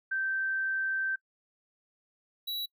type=tone pair in turn; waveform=sine / square; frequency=1557 / 3915 Hz; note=G6 / B7; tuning=-12 / -16 cents; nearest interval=octave + major third; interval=1596 cents; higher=second; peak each=-28 / -33 dBFS; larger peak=first; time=0.11-1.16 / 2.47-2.66 s; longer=first; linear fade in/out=10 ms; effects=noise-tail reverb RT60 0.1 s tail -23 dB re dry